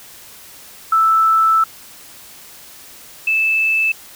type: tone pair in turn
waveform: sine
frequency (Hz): 1318.5 / 2629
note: E6 / E7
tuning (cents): 0 / -5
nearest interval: octave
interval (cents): 1195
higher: second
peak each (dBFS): -10 / -13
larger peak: first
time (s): 0.92-1.64 / 3.27-3.92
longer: first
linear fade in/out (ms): 5
effects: white hiss -40 dBFS RMS until 4.15 s